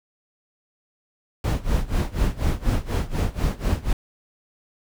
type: noise with tremolo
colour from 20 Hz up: brown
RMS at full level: -19 dBFS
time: 1.44-3.93 s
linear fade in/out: 2 ms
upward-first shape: sine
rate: 4.1 Hz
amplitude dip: 90%
effects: none